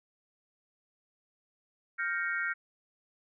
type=chord; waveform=sine; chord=G half-diminished seventh; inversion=third; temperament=equal; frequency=1396.9 / 1568 / 1864.7 / 2217 Hz; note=F6 / G6 / Bb6 / Db7; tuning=0 / 0 / 0 / 0 cents; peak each=-34 / -35 / -35 / -39 dBFS; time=1.98-2.54 s; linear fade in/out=20 ms; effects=none